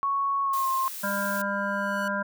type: tone with pitch glide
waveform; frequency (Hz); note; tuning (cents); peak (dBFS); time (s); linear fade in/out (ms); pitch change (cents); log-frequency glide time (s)
sine; 1108.7 to 1059.9; C#6 to C6; 0 to +22; -23; 0.03-0.88; 0; -78; 0.43-0.69
type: noise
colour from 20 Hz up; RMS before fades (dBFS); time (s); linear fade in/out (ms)
blue; -37; 0.53-1.42; 5
type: harmonic tone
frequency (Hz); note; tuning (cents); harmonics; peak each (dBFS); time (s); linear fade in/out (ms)
200; G3; +35; 1 / 3 / 5 / 7 / 8; -32 / -32 / -32 / -32 / -32; 1.03-2.23; 10
type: tone with exponential growth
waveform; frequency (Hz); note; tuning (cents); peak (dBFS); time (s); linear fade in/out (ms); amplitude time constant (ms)
sawtooth; 1478; F#6; -2; -32; 1.11-2.08; 2; 210
effects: none